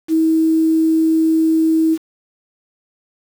sine tone with quantisation, 320.9 Hz, E4, 46 cents flat, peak -11 dBFS, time 0.08-1.98 s, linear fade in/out 50 ms, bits 6, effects none

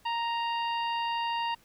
harmonic tone, 932.3 Hz, A#5, in tune, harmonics 1 / 2 / 3 / 4 / 5, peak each -29 / -40 / -36 / -47 / -46 dBFS, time 0.05-1.55 s, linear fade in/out 10 ms, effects pink hiss -62 dBFS RMS until 1.64 s

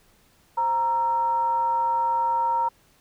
sine tone with frequency modulation, 932.3 Hz, A#5, in tune, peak -20 dBFS, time 0.57-2.69 s, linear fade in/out 10 ms, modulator 407 Hz, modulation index 0.31, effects pink hiss -60 dBFS RMS until 3 s

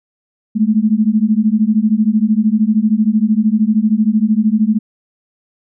sine beating tone pair, 209.4 / 222.4 Hz, G#3 / A3, +15 / +19 cents, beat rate 13 Hz, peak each -13 dBFS, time 0.55-4.79 s, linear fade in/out 20 ms, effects none

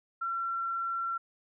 sine tone, 1359 Hz, F6, 48 cents flat, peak -30 dBFS, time 0.21-1.18 s, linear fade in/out 10 ms, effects none

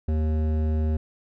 sine tone with hard clipping, 77.78 Hz, D#2, in tune, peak -23 dBFS, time 0.08-0.97 s, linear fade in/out 5 ms, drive 13 dB, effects none

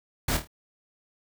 pink noise with echo, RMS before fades -26 dBFS, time 0.28-0.37 s, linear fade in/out 5 ms, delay 26 ms, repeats 4, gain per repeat -7 dB, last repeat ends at 0.474 s, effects none

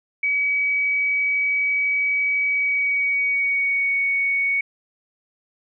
sine tone with pitch glide, 2273 to 2229 Hz, C#7 to C#7, +43 to +9 cents, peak -18 dBFS, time 0.23-4.61 s, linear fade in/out 5 ms, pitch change -34 cents, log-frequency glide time 2.47-3.99 s, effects none

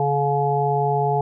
harmonic tone, 141.9 Hz, C#3, 41 cents sharp, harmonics 1 / 3 / 5 / 6, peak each -23 / -23 / -23 / -23 dBFS, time 0-1.21 s, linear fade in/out 2 ms, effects none

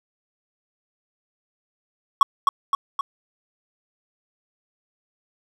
triangle tone with echo, 1113 Hz, C#6, 7 cents sharp, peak -7 dBFS, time 2.21-2.23 s, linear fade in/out 2 ms, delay 260 ms, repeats 3, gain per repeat -4 dB, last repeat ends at 3.01 s, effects none

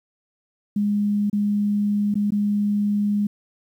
sine tone with dropouts, 205.8 Hz, G#3, 16 cents flat, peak -18 dBFS, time 0.76-3.27 s, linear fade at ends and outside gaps 5 ms, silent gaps 1.299-1.329 / 2.142-2.154 / 2.306-2.32 s, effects 9-bit

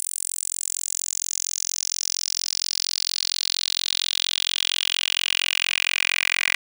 10% pulse tone with high-pass filter sweep, 44.31 Hz, F1, 26 cents sharp, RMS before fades -25 dBFS, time 0-6.55 s, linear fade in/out 0 ms, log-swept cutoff 8800 to 2200 Hz, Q 4.2, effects none

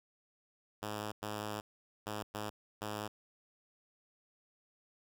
5% pulse tone bursts at uneven times, 105.5 Hz, G#2, 28 cents sharp, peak -27 dBFS, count 5, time 0.82-1.12 / 1.22-1.61 / 2.06-2.23 / 2.34-2.5 / 2.81-3.08 s, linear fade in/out 10 ms, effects none

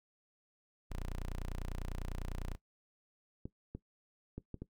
sawtooth tone, 30 Hz, B0, 49 cents flat, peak -34 dBFS, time 0.9-2.56 s, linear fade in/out 20 ms
clicks, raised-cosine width 3 ms, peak -29 dBFS, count 5, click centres 3.455 / 3.75 / 4.38 / 4.543 / 4.62 s
effects noise-tail reverb RT60 0.1 s tail -17 dB re dry

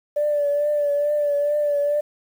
sine tone with vibrato, 584 Hz, D5, 10 cents flat, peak -17 dBFS, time 0.16-2.01 s, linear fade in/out 10 ms, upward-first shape triangle, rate 2.3 Hz, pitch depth 38 cents each way, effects tanh soft clip ceiling -13 dBFS + 8-bit

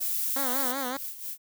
violet noise, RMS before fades -29 dBFS, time 0-0.73 s, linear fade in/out 20 ms
10% pulse tone with vibrato, 261.6 Hz, C4, in tune, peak -22 dBFS, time 0.36-0.97 s, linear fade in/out 2 ms, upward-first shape sine, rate 5.3 Hz, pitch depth 110 cents each way
violet noise with tremolo, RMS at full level -35 dBFS, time 0.53-1.38 s, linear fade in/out 50 ms, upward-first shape sine, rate 4.3 Hz, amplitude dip 65%
effects none

